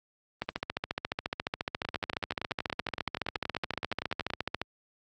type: two click trains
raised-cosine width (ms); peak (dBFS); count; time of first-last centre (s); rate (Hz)
0.3; -14 / -16; 61 / 27; 0.42-4.616 / 1.85-4.303; 14.3 / 10.6
effects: high-pass 60 Hz 12 dB/octave + Opus 32 kbps